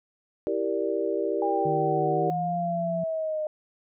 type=chord; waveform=sine; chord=E half-diminished seventh; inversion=none; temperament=equal; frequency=329.6 / 392 / 466.2 / 587.3 Hz; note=E4 / G4 / Bb4 / D5; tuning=0 / 0 / 0 / 0 cents; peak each=-31 / -28 / -30 / -31 dBFS; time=0.47-2.3 s; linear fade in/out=0 ms
type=linear sweep; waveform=sine; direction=down; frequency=808 to 610 Hz; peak=-26 dBFS; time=1.42-3.47 s; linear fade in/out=2 ms
type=tone with pitch glide; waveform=sine; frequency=153.4 to 173.18 Hz; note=D#3 to F3; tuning=-24 to -14 cents; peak=-30 dBFS; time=1.65-3.04 s; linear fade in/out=5 ms; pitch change=+210 cents; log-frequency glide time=2.09-2.57 s
effects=none